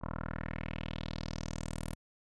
10% pulse tone with low-pass filter sweep, 40.06 Hz, E1, 49 cents flat, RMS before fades -39 dBFS, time 0.01-1.95 s, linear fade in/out 20 ms, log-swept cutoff 1100 to 11000 Hz, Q 3, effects none

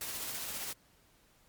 white noise with tremolo, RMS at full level -38 dBFS, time 0.01-0.73 s, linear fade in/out 2 ms, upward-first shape sine, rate 15 Hz, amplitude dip 30%, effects pink hiss -66 dBFS RMS until 1.48 s + MP3 96 kbps

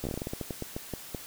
slowing click train, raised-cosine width 2 ms, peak -20 dBFS, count 16, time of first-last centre 0.04-1.147 s, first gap 13 ms, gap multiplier 1.22, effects white hiss -45 dBFS RMS until 1.26 s

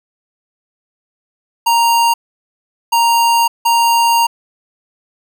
square tone bursts at uneven times, 932 Hz, A#5, 1 cent flat, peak -10 dBFS, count 3, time 1.66-2.14 / 2.92-3.48 / 3.65-4.27 s, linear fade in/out 10 ms, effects none

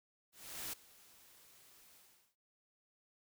white noise with ADSR envelope, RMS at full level -42 dBFS, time 0.32-2.36 s, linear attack 410 ms, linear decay 7 ms, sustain -21 dB, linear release 400 ms, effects none

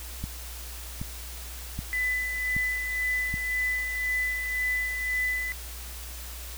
click train, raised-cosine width 5 ms, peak -20 dBFS, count 5, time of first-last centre 0.24-3.341 s, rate 1.29 Hz
sine tone with tremolo, 2000 Hz, B6, 21 cents sharp, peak -24 dBFS, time 1.93-5.52 s, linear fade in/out 0 ms, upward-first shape sine, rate 1.9 Hz, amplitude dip 45%
effects added 60 Hz sine -39 dBFS peak until 6.57 s + white hiss -42 dBFS RMS until 6.57 s

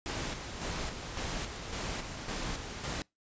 pink noise with tremolo, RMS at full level -36 dBFS, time 0.06-3.02 s, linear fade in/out 0 ms, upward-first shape square, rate 1.8 Hz, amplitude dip 45%, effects noise-tail reverb RT60 0.2 s tail -25 dB re dry + resampled to 16000 Hz

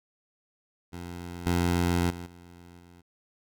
15% pulse tone with level steps, 87.3 Hz, F2, in tune, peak -31 / -17 / -31 / -42 / -45 dBFS, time 0.92-3.02 s, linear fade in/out 20 ms, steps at 1.46 / 2.1 / 2.26 / 2.79 s, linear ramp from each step 2 ms, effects none

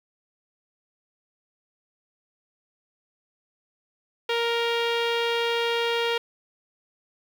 sawtooth tone with low-pass filter, 467.2 Hz, A#4, 4 cents sharp, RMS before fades -25 dBFS, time 4.29-6.18 s, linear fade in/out 5 ms, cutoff 3300 Hz, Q 2.8, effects 8-bit

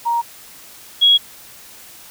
sine tone pair in turn, 938 / 3319 Hz, A#5 / G#7, +11 / -2 cents, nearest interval octave + minor seventh, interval 2187 cents, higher second, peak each -15 / -8 dBFS, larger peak second, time 0.05-0.22 / 1.01-1.18 s, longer neither, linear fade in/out 20 ms, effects white hiss -41 dBFS RMS until 2.1 s

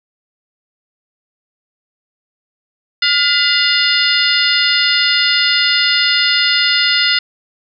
harmonic tone with a mistuned harmonic, 711 Hz, F5, 31 cents sharp, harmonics 2 / 3 / 4 / 5 / 6 / 7, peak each -18 / -18 / -18 / -18 / -18 / -18 dBFS, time 3.02-7.19 s, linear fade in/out 5 ms, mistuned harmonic 3, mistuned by -91 cents, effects none

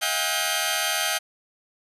10% pulse tone cluster, 639 / 716 / 808 / 1526 / 3189 Hz, D#5 / F5 / G#5 / G6 / G7, +46 / +43 / -48 / -47 / +29 cents, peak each -21 dBFS, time 0.01-1.19 s, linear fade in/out 20 ms, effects resampled to 32000 Hz

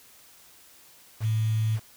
sine tone with quantisation, 110 Hz, A2, in tune, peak -22 dBFS, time 1.2-1.8 s, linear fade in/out 50 ms, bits 7, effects white hiss -54 dBFS RMS until 1.96 s

